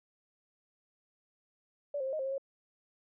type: tone with pitch steps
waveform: sine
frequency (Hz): 576 / 527 / 534 / 621 / 532 / 538 / 546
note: D5 / C5 / C5 / D#5 / C5 / C5 / C#5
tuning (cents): -34 / +12 / +35 / -3 / +29 / +48 / -26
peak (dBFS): -32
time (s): 1.94-2.381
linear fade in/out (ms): 5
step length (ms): 63
effects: none